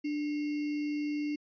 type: tone with sample-and-hold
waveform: sine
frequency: 295.6 Hz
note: D4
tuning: 11 cents sharp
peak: -30 dBFS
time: 0.04-1.36 s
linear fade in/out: 10 ms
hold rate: 2450 Hz
effects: resampled to 11025 Hz